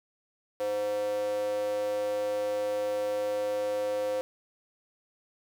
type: tone with high-pass filter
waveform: square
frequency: 103.83 Hz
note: G#2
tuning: in tune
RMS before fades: -30 dBFS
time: 0.6-4.21 s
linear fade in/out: 0 ms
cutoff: 510 Hz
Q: 7.4
effects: none